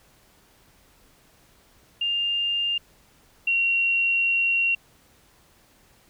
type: tone pair in turn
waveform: sine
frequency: 2804 / 2745 Hz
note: F7 / F7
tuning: +6 / -31 cents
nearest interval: unison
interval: 37 cents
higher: first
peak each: -22 / -19 dBFS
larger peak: second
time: 2.01-2.78 / 3.47-4.75 s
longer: second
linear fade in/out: 5 ms
effects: pink hiss -58 dBFS RMS until 6.09 s